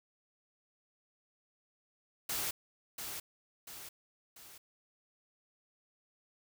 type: noise with echo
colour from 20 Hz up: white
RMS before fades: -36 dBFS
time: 2.29-2.51 s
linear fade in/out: 5 ms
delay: 690 ms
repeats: 3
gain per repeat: -6 dB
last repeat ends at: 4.58 s
effects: none